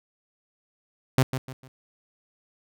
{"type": "tone with echo", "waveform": "sawtooth", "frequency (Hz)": 130.81, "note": "C3", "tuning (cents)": 0, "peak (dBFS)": -12, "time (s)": [1.18, 1.23], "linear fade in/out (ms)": 2, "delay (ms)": 150, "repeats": 3, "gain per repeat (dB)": -10, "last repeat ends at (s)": 1.68, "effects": []}